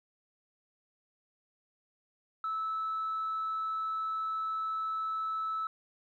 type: tone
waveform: sine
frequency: 1307 Hz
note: E6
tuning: 15 cents flat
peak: -30 dBFS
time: 2.44-5.67 s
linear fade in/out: 2 ms
effects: tanh soft clip ceiling -28 dBFS + 12-bit